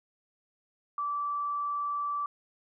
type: tone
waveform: sine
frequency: 1161 Hz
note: D6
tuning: 20 cents flat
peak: -29 dBFS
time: 0.98-2.26 s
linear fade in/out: 2 ms
effects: none